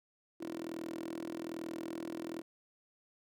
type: tone with high-pass filter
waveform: 10% pulse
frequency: 41.2 Hz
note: E1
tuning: in tune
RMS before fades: -42 dBFS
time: 0.4-2.42 s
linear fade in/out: 10 ms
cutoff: 340 Hz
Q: 9.7
effects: none